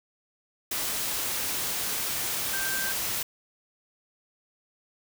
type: tone in noise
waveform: sine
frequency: 1568 Hz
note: G6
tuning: in tune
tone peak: -31 dBFS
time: 2.53-2.92 s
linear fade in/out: 5 ms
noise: white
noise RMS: -30 dBFS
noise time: 0.71-3.23 s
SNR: -4 dB
effects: none